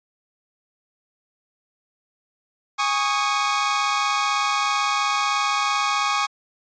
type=chord; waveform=sawtooth; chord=Ab suspended fourth; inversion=none; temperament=equal with one note detuned; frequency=822 / 1108.7 / 1244.5 Hz; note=Ab5 / Db6 / Eb6; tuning=-18 / 0 / 0 cents; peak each=-22 / -19 / -21 dBFS; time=2.78-6.27 s; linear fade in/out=20 ms; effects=resampled to 16000 Hz